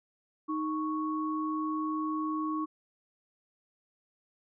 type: tone pair together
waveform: sine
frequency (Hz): 311.1 / 1108.7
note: D#4 / C#6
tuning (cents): 0 / 0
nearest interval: octave + minor seventh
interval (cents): 2200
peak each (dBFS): -31 / -34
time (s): 0.48-2.66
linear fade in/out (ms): 20
effects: none